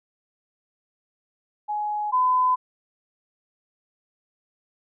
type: tone pair in turn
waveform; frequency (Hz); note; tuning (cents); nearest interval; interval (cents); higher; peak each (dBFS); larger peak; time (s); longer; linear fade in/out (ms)
sine; 839 / 1012.5; G#5 / B5; +17 / +43; minor third; 326; second; -24 / -17; second; 1.68-2.12 / 2.12-2.56; neither; 20
effects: none